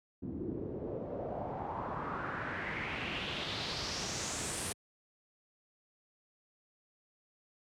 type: noise with low-pass filter sweep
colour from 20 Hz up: pink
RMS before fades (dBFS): -38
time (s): 0.22-4.73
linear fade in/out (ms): 10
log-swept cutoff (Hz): 270 to 10000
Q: 3.4
effects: high-pass 80 Hz 12 dB/octave